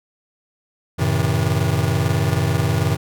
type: chord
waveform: square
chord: F# diminished seventh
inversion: none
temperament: just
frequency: 92.5 / 111 / 133.2 / 159.84 Hz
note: F#2 / A2 / C3 / Eb3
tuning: 0 / +16 / +31 / +47 cents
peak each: -23 dBFS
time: 0.98-2.97 s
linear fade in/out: 20 ms
effects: none